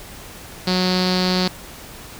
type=tone with low-pass filter; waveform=sawtooth; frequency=183.3 Hz; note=F#3; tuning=16 cents flat; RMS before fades=-19 dBFS; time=0.67-1.48 s; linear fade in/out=5 ms; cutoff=4500 Hz; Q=7.7; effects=pink hiss -38 dBFS RMS until 2.19 s